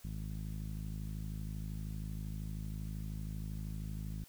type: tone with low-pass filter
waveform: sawtooth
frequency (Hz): 52.8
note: G#1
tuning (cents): +29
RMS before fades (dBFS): -41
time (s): 0.04-4.24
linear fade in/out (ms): 5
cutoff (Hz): 180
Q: 2.6
effects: white hiss -61 dBFS RMS until 4.28 s